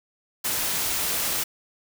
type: noise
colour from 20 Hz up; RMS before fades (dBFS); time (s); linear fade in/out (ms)
white; -26; 0.44-1.44; 10
effects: none